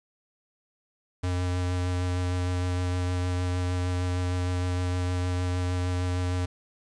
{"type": "tone with vibrato", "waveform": "square", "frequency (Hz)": 90, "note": "F#2", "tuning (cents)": -47, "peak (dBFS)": -26, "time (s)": [1.23, 6.46], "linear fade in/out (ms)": 10, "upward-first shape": "sine", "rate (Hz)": 6.5, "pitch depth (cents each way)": 12, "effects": ["resampled to 22050 Hz", "9-bit"]}